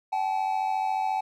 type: tone pair together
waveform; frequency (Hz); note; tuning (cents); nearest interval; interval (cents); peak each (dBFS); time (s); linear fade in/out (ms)
triangle; 765 / 859.2; G5 / A5; -42 / -41; major second; 201; -25 / -26; 0.12-1.21; 10
effects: none